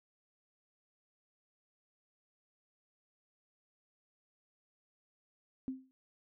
sine tone with exponential decay, 261.6 Hz, C4, in tune, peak -32 dBFS, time 5.68-5.91 s, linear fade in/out 0 ms, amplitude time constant 49 ms, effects none

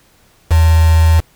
sine tone with quantisation, 81.1 Hz, E2, 28 cents flat, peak -6 dBFS, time 0.5-1.21 s, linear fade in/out 20 ms, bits 3, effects pink hiss -51 dBFS RMS until 1.35 s

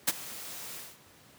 white noise with ADSR envelope, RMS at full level -23 dBFS, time 0.07-0.98 s, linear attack 14 ms, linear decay 30 ms, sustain -19 dB, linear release 210 ms, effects pink hiss -57 dBFS RMS until 1.38 s + high-pass 100 Hz 12 dB/octave

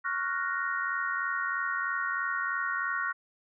sine chord, Gb major seventh, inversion second, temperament equal, 1108.7 / 1396.9 / 1480 / 1864.7 Hz, Db6 / F6 / Gb6 / Bb6, 0 / 0 / 0 / 0 cents, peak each -34 dBFS, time 0.04-3.13 s, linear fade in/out 20 ms, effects none

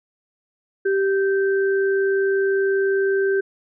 sine tone pair together, 390.6 / 1558 Hz, G4 / G6, -6 / -11 cents, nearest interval 2 octaves, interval 2395 cents, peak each -17 / -26 dBFS, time 0.85-3.41 s, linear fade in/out 10 ms, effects none

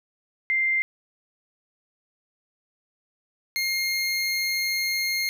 sine / 25% pulse tone pair in turn, 2093 / 2131 Hz, C7 / C7, 0 / +31 cents, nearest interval unison, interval 31 cents, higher second, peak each -20 dBFS, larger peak neither, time 0.5-0.82 / 3.56-5.29 s, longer second, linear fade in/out 0 ms, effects none

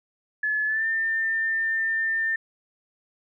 sine tone with pitch glide, 1716 to 1798.2 Hz, A6 to A6, -44 to +37 cents, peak -22 dBFS, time 0.43-2.36 s, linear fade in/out 5 ms, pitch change +81 cents, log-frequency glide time 0.66-0.86 s, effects none

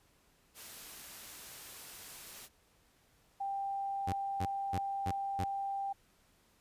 white noise, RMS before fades -49 dBFS, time 0.54-2.49 s, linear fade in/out 50 ms
sine tone, 790 Hz, G5, 13 cents sharp, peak -34 dBFS, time 3.4-5.93 s, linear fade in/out 10 ms
sawtooth tone bursts, 93.2 Hz, F#2, 13 cents sharp, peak -30 dBFS, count 5, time 4.07-5.445 s, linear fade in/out 10 ms, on 59 ms, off 270 ms
effects pink hiss -69 dBFS RMS until 6.6 s + resampled to 32000 Hz

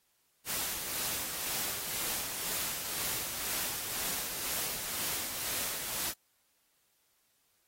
white noise with tremolo, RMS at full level -34 dBFS, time 0.45-6.14 s, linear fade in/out 50 ms, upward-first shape sine, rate 2 Hz, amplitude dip 40%, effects white hiss -73 dBFS RMS until 7.67 s + AAC 48 kbps

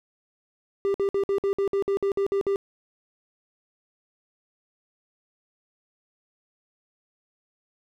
triangle tone bursts, 395.8 Hz, G4, 17 cents sharp, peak -19 dBFS, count 12, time 0.85-2.559 s, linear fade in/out 0 ms, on 92 ms, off 55 ms, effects none

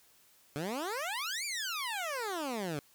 15% pulse exponential two-way sweep, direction up then down, 138.59 to 2419 to 138.59 Hz, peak -28 dBFS, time 0.56-2.79 s, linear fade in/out 0 ms, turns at 1.45 s, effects white hiss -64 dBFS RMS until 2.94 s

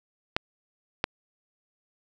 clicks, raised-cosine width 0.3 ms, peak -7 dBFS, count 2, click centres 0.365 / 1.041 s, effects none

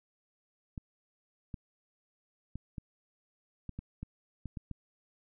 clicks, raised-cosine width 5 ms, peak -27 dBFS, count 10, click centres 0.778 / 1.542 / 2.556 / 2.782 / 3.693 / 3.79 / 4.03 / 4.457 / 4.572 / 4.713 s, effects none

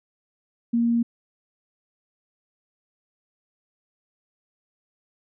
sine tone, 234.2 Hz, A#3, 8 cents sharp, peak -18 dBFS, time 0.73-1.03 s, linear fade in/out 10 ms, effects none

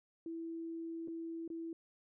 sine tone with dropouts, 330 Hz, E4, 2 cents sharp, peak -40 dBFS, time 0.26-1.73 s, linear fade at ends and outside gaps 2 ms, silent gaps 1.076-1.082 / 1.478-1.501 s, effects none

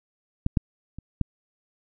clicks, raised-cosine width 5 ms, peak -10 / -7 / -25 / -10 dBFS, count 4, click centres 0.464 / 0.572 / 0.986 / 1.213 s, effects none

